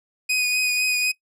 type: tone with vibrato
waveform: sawtooth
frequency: 2489 Hz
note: D#7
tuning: in tune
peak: -16 dBFS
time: 0.29-1.12 s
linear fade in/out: 10 ms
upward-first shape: triangle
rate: 4 Hz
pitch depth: 21 cents each way
effects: noise-tail reverb RT60 0.1 s tail -19 dB re dry + low-pass 12000 Hz 12 dB/octave